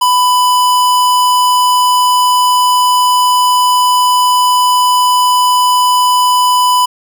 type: tone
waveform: square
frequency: 996 Hz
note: B5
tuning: 14 cents sharp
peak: -8 dBFS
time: 0.01-6.86 s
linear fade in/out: 10 ms
effects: none